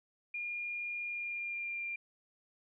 sine tone with pitch glide, 2418 to 2386 Hz, D7 to D7, +50 to +27 cents, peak -36 dBFS, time 0.34-1.96 s, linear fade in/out 5 ms, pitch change -23 cents, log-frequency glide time 1.05-1.81 s, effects none

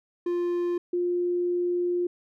triangle / sine tone pair in turn, 350 / 353 Hz, F4 / F4, +4 / +19 cents, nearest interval unison, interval 15 cents, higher second, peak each -22 / -23 dBFS, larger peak first, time 0.26-0.78 / 0.93-2.07 s, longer second, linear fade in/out 5 ms, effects none

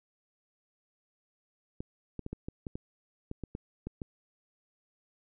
clicks, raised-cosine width 3 ms, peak -24 dBFS, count 12, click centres 1.805 / 2.193 / 2.264 / 2.33 / 2.485 / 2.668 / 2.755 / 3.314 / 3.437 / 3.551 / 3.87 / 4.018 s, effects none

